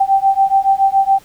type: beating tone pair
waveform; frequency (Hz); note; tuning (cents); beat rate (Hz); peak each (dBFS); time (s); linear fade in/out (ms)
sine; 777 / 784.1; G5 / G5; -16 / 0; 7.1; -13; 0-1.19; 10
effects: pink hiss -46 dBFS RMS until 1.24 s